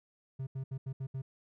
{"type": "tone bursts at uneven times", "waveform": "triangle", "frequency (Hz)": 132.9, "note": "C3", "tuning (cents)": 27, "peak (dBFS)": -33, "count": 6, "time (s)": [[0.39, 0.47], [0.55, 0.64], [0.71, 0.78], [0.86, 0.93], [1, 1.07], [1.14, 1.22]], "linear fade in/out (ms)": 10, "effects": []}